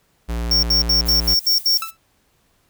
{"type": "tone", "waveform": "square", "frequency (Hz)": 58.1, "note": "A#1", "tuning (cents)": -5, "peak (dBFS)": -22, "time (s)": [0.28, 1.35], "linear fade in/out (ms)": 20}
{"type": "tone bursts", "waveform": "square", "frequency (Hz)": 5490, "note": "F8", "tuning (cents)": -31, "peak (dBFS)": -14, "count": 7, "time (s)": [0.51, 1.776], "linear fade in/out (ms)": 5, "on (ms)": 120, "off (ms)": 71}
{"type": "noise with tremolo", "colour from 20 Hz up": "violet", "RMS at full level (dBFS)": -26, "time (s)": [1.05, 1.91], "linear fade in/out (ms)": 20, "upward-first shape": "triangle", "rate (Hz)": 4.7, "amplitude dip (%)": 80}
{"type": "tone with exponential decay", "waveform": "sawtooth", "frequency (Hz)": 1318.5, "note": "E6", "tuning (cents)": 0, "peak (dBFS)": -17, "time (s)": [1.82, 1.97], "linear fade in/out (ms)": 2, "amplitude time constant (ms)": 32}
{"effects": ["pink hiss -62 dBFS RMS until 2.69 s"]}